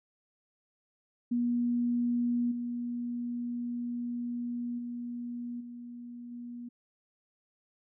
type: tone with level steps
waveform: sine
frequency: 240.5 Hz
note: B3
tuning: 46 cents flat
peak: -26 / -32 / -35 / -41 / -39 dBFS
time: 1.31-6.69 s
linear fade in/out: 10 ms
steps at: 2.51 / 4.78 / 5.6 / 6.31 s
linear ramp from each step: 10 ms
effects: none